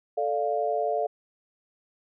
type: chord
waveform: sine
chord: D minor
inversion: second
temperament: equal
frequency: 440 / 587.3 / 698.5 Hz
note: A4 / D5 / F5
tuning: 0 / 0 / 0 cents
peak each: -29 / -29 / -27 dBFS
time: 0.17-1.07 s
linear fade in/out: 10 ms
effects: none